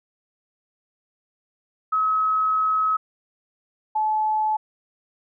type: tone pair in turn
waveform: sine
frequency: 1281 / 862.4 Hz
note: E6 / A5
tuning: -50 / -35 cents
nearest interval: perfect fifth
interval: 685 cents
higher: first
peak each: -18 / -19 dBFS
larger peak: first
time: 1.92-2.97 / 3.95-4.57 s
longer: first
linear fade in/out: 10 ms
effects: none